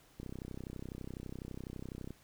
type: click train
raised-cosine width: 3 ms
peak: -30 dBFS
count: 62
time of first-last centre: 0.2-2.106 s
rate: 32 Hz
effects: pink hiss -64 dBFS RMS until 2.23 s